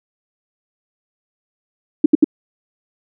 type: tone bursts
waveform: sine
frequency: 300.8 Hz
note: D4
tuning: 42 cents sharp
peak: -4 dBFS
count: 3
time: 2.04-2.244 s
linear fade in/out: 5 ms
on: 20 ms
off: 72 ms
effects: none